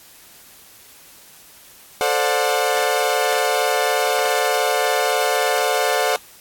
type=chord; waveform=sawtooth; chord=D dominant seventh; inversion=second; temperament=equal with one note detuned; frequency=440 / 523.3 / 587.3 / 726.4 Hz; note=A4 / C5 / D5 / F#5; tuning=0 / 0 / 0 / -32 cents; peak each=-19 / -19 / -20 / -17 dBFS; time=2.01-6.16 s; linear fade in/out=0 ms; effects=white hiss -46 dBFS RMS until 6.4 s + AAC 64 kbps